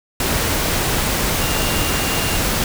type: tone in noise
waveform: sine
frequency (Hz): 2794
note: F7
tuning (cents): 0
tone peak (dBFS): -28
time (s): 1.41-2.38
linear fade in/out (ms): 2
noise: pink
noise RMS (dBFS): -19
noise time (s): 0.2-2.64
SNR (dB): -12
effects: none